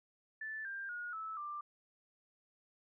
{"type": "tone with pitch steps", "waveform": "sine", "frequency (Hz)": [1754, 1590, 1441.2, 1306.4, 1184.3], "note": ["A6", "G6", "F#6", "E6", "D6"], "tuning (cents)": [-6, 24, -46, -16, 14], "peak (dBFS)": -40, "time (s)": [0.41, 1.61], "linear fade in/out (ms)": 5, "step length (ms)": 240, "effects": []}